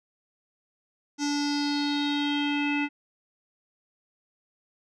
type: tone with low-pass filter sweep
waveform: square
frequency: 289.6 Hz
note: D4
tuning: 24 cents flat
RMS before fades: -27 dBFS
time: 1.18-2.89 s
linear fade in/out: 50 ms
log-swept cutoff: 6100 to 2400 Hz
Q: 5.4
effects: none